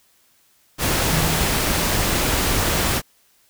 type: tone in noise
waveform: sine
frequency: 160.1 Hz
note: D#3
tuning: 50 cents sharp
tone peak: -22 dBFS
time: 1.09-1.38 s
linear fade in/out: 50 ms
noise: pink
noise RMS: -20 dBFS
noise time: 0.78-3.02 s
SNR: -5 dB
effects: white hiss -59 dBFS RMS until 3.49 s